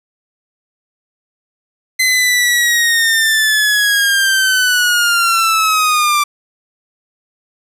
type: linear sweep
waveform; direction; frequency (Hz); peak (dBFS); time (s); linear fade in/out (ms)
sawtooth; down; 2048 to 1171; -7; 1.99-6.24; 10
effects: resampled to 32000 Hz + 8-bit